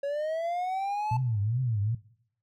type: linear sweep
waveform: triangle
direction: up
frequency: 554.4 to 880 Hz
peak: -26 dBFS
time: 0.03-1.17 s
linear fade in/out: 5 ms
type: tone with vibrato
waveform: sine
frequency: 114.3 Hz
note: A#2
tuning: 34 cents flat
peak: -25 dBFS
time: 1.11-1.95 s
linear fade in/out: 5 ms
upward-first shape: triangle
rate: 2.5 Hz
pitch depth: 260 cents each way
effects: noise-tail reverb RT60 0.7 s tail -21 dB re dry